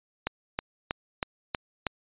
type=click train; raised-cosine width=0.3 ms; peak=-11 dBFS; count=6; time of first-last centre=0.27-1.867 s; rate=3.13 Hz; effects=resampled to 8000 Hz

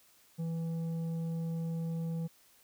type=tone with tanh clipping; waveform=sine; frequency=164.81 Hz; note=E3; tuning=in tune; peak=-34 dBFS; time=0.38-2.28 s; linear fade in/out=20 ms; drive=7 dB; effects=white hiss -64 dBFS RMS until 2.63 s

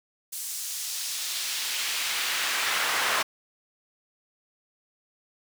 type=noise with high-pass filter sweep; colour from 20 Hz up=brown; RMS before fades=-29 dBFS; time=0.32-3.23 s; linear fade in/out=10 ms; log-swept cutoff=8200 to 1200 Hz; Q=0.93; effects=none

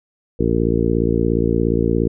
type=harmonic tone; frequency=57.1 Hz; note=A#1; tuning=35 cents flat; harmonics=1 / 2 / 3 / 4 / 5 / 6 / 7 / 8; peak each=-23 / -23 / -23 / -23 / -23 / -23 / -23 / -23 dBFS; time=0.39-2.08 s; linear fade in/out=10 ms; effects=none

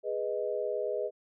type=chord; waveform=sine; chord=G# minor; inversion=none; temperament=equal; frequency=415.3 / 493.9 / 622.3 Hz; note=G#4 / B4 / D#5; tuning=0 / 0 / 0 cents; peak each=-34 dBFS; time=0.03-1.11 s; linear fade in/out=50 ms; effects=none

